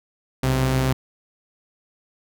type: tone pair together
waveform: sawtooth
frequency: 61.7 / 130.74 Hz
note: B1 / C3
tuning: -1 / -1 cents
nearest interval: octave + minor second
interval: 1300 cents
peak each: -22 / -15 dBFS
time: 0.43-0.93 s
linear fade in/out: 5 ms
effects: none